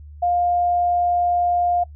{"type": "tone", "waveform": "sine", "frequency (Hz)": 705, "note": "F5", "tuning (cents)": 16, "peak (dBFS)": -16, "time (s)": [0.22, 1.84], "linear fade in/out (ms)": 10, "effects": ["noise-tail reverb RT60 0.1 s tail -23 dB re dry", "added 74 Hz sine -37 dBFS peak until 1.95 s"]}